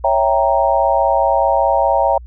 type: chord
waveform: sine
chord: C# diminished seventh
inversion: none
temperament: equal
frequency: 554.4 / 659.3 / 784 / 932.3 Hz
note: C#5 / E5 / G5 / Bb5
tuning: 0 / 0 / 0 / 0 cents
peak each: -17 dBFS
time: 0.04-2.18 s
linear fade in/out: 5 ms
effects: added 60 Hz sine -32 dBFS peak until 2.26 s